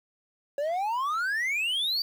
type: exponential sweep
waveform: triangle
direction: up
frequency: 554.4 to 4699 Hz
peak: -24 dBFS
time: 0.58-2.02 s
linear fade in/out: 2 ms
effects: 9-bit